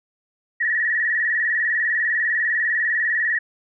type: tone with vibrato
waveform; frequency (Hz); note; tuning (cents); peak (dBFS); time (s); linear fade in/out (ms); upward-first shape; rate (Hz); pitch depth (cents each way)
sine; 1826; A#6; -36; -18; 0.6-3.39; 10; square; 20; 70
effects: none